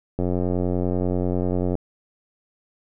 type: click train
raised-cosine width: 2 ms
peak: -11 dBFS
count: 142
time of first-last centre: 0.19-1.753 s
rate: 90.2 Hz
effects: none